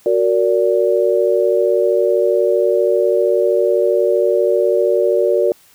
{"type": "chord", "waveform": "sine", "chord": "Gb augmented", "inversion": "none", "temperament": "just", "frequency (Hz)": [370, 462.5, 578.1], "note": ["Gb4", "Bb4", "D5"], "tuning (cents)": [0, -14, -27], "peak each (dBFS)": -16, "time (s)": [0.06, 5.52], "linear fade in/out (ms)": 2, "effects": ["white hiss -50 dBFS RMS until 5.74 s"]}